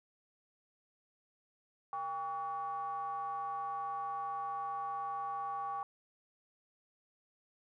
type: ring-modulated tone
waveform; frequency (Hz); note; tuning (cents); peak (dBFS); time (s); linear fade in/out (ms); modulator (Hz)
triangle; 167.7; E3; +30; -31; 1.93-5.83; 0; 965
effects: none